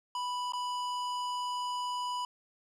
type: tone with dropouts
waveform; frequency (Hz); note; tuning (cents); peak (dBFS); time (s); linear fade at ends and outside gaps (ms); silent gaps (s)
square; 987.8; B5; 0; -33; 0.15-2.25; 2; 0.522-0.534
effects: low-pass 7000 Hz 12 dB/octave + 11-bit